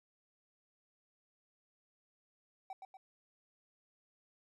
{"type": "tone with echo", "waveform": "triangle", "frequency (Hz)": 766, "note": "G5", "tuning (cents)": -40, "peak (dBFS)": -40, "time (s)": [2.7, 2.73], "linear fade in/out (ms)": 2, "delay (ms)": 120, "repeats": 2, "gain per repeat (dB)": -5, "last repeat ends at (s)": 2.97, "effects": []}